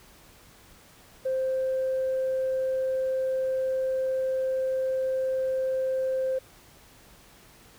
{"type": "tone", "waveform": "sine", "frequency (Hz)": 523.3, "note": "C5", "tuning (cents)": 0, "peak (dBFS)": -23, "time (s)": [1.25, 6.39], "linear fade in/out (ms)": 10, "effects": ["tanh soft clip ceiling -21 dBFS", "pink hiss -54 dBFS RMS until 7.78 s"]}